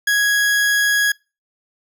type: tone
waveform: 40% pulse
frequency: 1661.2 Hz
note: G#6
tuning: in tune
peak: -13 dBFS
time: 0.07-1.12 s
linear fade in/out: 5 ms
effects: noise-tail reverb RT60 0.3 s tail -26 dB re dry